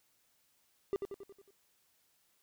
triangle tone with echo, 396.6 Hz, G4, 20 cents sharp, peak -28 dBFS, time 0.93-0.96 s, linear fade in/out 0 ms, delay 91 ms, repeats 6, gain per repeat -5 dB, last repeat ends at 1.506 s, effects white hiss -73 dBFS RMS until 2.42 s

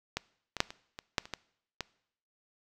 clicks, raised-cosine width 0.2 ms, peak -14 / -18 / -6 / -25 / -23 / -9 / -28 / -17 / -16 dBFS, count 9, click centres 0.17 / 0.567 / 0.604 / 0.705 / 0.989 / 1.182 / 1.255 / 1.337 / 1.807 s, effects noise-tail reverb RT60 0.7 s tail -22 dB re dry

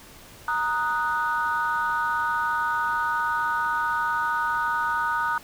sine chord, D# minor, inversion second, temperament equal, 932.3 / 1244.5 / 1480 Hz, A#5 / D#6 / F#6, 0 / 0 / 0 cents, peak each -26 dBFS, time 0.48-5.38 s, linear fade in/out 2 ms, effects tanh soft clip ceiling -15 dBFS + pink hiss -47 dBFS RMS until 5.43 s

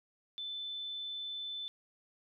sine tone, 3520 Hz, A7, in tune, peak -38 dBFS, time 0.38-1.68 s, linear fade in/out 0 ms, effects none

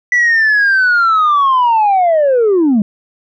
sine linear sweep, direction down, 1975.5 to 196 Hz, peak -6 dBFS, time 0.12-2.82 s, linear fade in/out 2 ms, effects tanh soft clip ceiling -6 dBFS

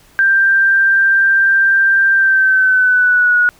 sine tone with pitch glide, 1579 to 1456.3 Hz, G6 to F#6, +12 to -28 cents, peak -8 dBFS, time 0.19-3.49 s, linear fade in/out 0 ms, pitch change -140 cents, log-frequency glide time 2.13-3.38 s, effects pink hiss -48 dBFS RMS until 3.59 s

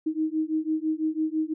sine beating tone pair, 311.1 / 317.1 Hz, D#4 / D#4, 0 / +33 cents, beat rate 6 Hz, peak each -27 dBFS, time 0.06-1.54 s, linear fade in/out 10 ms, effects none

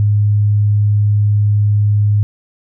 sine tone, 103.83 Hz, G#2, in tune, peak -9 dBFS, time 0-2.23 s, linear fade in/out 0 ms, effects none

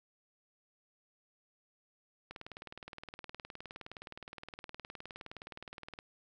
click train, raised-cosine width 0.3 ms, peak -29 dBFS, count 72, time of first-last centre 2.31-5.989 s, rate 19.3 Hz, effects none

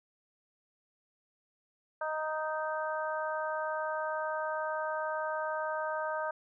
harmonic tone, 311.1 Hz, D#4, in tune, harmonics 2 / 3 / 4 / 5, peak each -35 / -37 / -39 / -39 dBFS, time 2.01-6.31 s, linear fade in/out 5 ms, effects none

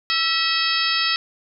harmonic tone with a mistuned harmonic, 646 Hz, E5, 35 cents flat, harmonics 2 / 3 / 4 / 5 / 6 / 7 / 8, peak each -26 / -26 / -26 / -26 / -26 / -26 / -26 dBFS, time 0.1-1.16 s, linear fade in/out 0 ms, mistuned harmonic 2, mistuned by +49 cents, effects none

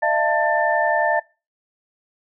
sine tone cluster, 610 / 681 / 890 / 1783 Hz, D#5 / F5 / A5 / A6, -34 / -44 / +20 / +22 cents, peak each -22 dBFS, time 0.02-1.2 s, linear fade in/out 10 ms, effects noise-tail reverb RT60 0.3 s tail -24 dB re dry

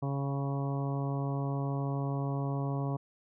harmonic tone with a mistuned harmonic, 139 Hz, C#3, 5 cents sharp, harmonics 1 / 2 / 3 / 4 / 5 / 6 / 7 / 8, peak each -31 / -38 / -42 / -44 / -43 / -49 / -45 / -47 dBFS, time 0.02-2.97 s, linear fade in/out 10 ms, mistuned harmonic 6, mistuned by -25 cents, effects none

